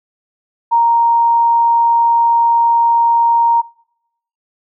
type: tone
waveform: sine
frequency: 932.3 Hz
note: A#5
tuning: in tune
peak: -8 dBFS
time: 0.71-3.62 s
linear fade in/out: 20 ms
effects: noise-tail reverb RT60 0.8 s tail -24 dB re dry